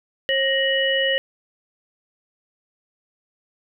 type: tone cluster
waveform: sine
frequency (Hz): 540 / 1874 / 2941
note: C#5 / A#6 / F#7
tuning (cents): -45 / +9 / -11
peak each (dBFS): -22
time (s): 0.29-1.18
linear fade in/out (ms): 0
effects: none